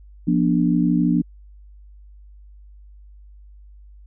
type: chord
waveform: sine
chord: B diminished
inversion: second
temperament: equal with one note detuned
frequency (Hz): 174.61 / 241.3 / 293.7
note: F3 / B3 / D4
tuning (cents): 0 / -40 / 0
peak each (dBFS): -19 / -20 / -20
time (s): 0.27-1.22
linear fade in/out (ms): 10
effects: added 50 Hz sine -42 dBFS peak until 4.06 s